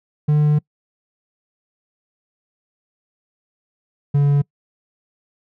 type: tone pair in turn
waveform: triangle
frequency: 149.6 / 142.93 Hz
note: D3 / D3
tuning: +32 / -47 cents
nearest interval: minor second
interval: 79 cents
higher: first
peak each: -10 dBFS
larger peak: neither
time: 0.28-0.59 / 4.14-4.42 s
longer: first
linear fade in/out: 10 ms
effects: noise-tail reverb RT60 0.1 s tail -25 dB re dry